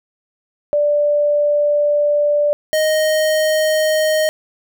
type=tone pair in turn; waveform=sine / square; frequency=587.3 / 622.2 Hz; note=D5 / D#5; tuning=0 / 0 cents; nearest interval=minor second; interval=100 cents; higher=second; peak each=-12 / -14 dBFS; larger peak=first; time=0.73-2.53 / 2.73-4.29 s; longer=first; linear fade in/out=0 ms; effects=none